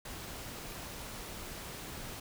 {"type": "noise", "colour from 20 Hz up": "pink", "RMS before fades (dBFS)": -44, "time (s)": [0.05, 2.2], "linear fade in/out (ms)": 5, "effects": []}